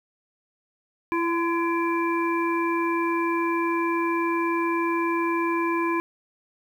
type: harmonic tone with a mistuned harmonic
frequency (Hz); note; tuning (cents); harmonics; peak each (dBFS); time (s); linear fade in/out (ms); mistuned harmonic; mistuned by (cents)
336.3; E4; +35; 1 / 3 / 5 / 7; -24 / -26 / -35 / -32; 1.12-6; 0; 3; +22
effects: 9-bit